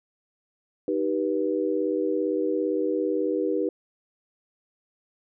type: chord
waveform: sine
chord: Eb augmented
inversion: none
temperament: just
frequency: 311.1 / 388.9 / 486.1 Hz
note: Eb4 / G4 / B4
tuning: 0 / -14 / -28 cents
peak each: -27 dBFS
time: 0.88-3.69 s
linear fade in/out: 2 ms
effects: none